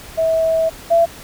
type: tone pair in turn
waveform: sine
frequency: 649 / 672.6 Hz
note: E5 / E5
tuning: -27 / +35 cents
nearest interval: minor second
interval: 62 cents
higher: second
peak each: -13 / -9 dBFS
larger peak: second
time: 0.17-0.7 / 0.9-1.06 s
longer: first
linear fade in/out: 20 ms
effects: pink hiss -37 dBFS RMS until 1.23 s